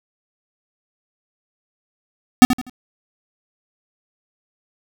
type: tone with echo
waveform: square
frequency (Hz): 251.1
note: B3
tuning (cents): +29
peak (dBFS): -3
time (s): 2.42-2.45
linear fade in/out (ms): 0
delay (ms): 82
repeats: 3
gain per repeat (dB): -11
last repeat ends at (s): 2.696
effects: none